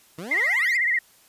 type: exponential sweep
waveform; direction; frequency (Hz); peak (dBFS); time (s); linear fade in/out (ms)
20% pulse; up; 151.4 to 2637; -28; 0.18-0.77; 5
type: tone with vibrato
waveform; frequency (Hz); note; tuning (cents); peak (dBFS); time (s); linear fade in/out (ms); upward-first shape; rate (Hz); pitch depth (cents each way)
sine; 1993; B6; +15; -19; 0.31-0.99; 5; sine; 16; 110
effects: white hiss -56 dBFS RMS until 1.28 s + resampled to 32000 Hz